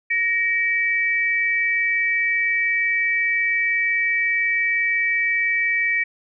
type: tone pair together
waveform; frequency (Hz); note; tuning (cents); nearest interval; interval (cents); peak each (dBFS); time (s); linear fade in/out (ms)
sine; 1875.3 / 2301; A#6 / D7; +10 / -36; major third; 354; -21 / -20; 0.1-6.04; 10
effects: none